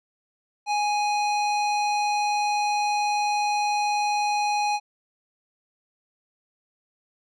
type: tone with low-pass filter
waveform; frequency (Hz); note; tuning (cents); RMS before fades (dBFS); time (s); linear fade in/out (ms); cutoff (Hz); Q
square; 830.6; G#5; 0; -24; 0.66-4.8; 50; 5400; 1.1
effects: none